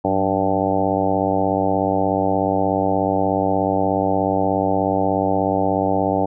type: harmonic tone with a mistuned harmonic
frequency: 96.7 Hz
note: G2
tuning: 23 cents flat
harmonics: 1 / 2 / 3 / 4 / 5 / 6 / 7 / 8 / 9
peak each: -29 / -26 / -23 / -28 / -25 / -24 / -25 / -23 / -27 dBFS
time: 0.04-6.26 s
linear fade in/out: 10 ms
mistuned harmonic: 2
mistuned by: -78 cents
effects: none